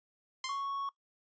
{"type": "tone with exponential decay", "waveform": "10% pulse", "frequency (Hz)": 1047, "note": "C6", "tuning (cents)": 1, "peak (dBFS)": -25, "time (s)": [0.44, 0.7], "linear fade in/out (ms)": 2, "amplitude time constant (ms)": 55}
{"type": "tone", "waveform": "triangle", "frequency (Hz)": 1108.7, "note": "C#6", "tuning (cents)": 0, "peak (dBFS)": -32, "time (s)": [0.49, 0.89], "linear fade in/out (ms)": 2}
{"effects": ["noise-tail reverb RT60 0.1 s tail -20 dB re dry", "resampled to 16000 Hz"]}